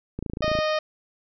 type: click train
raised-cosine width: 3 ms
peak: -17 dBFS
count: 12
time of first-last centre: 0.19-0.589 s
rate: 27.6 Hz
type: harmonic tone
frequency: 618 Hz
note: D#5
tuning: 12 cents flat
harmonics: 1 / 2 / 3 / 4 / 5 / 6 / 7 / 8 / 9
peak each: -23 / -29 / -33 / -35 / -37 / -39 / -40 / -41 / -42 dBFS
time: 0.42-0.79 s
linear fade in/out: 5 ms
effects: none